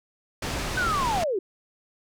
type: low-pass noise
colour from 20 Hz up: pink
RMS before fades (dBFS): -30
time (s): 0.42-1.24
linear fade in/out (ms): 5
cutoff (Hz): 7100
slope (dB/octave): 12
type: linear sweep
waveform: sine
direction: down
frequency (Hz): 1541 to 349.7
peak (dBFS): -23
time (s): 0.77-1.39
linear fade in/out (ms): 5
effects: none